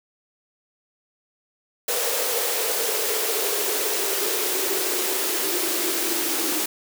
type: noise with high-pass filter sweep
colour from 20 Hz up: white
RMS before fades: -24 dBFS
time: 1.88-6.66 s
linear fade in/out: 5 ms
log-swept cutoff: 490 to 320 Hz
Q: 8.3
effects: none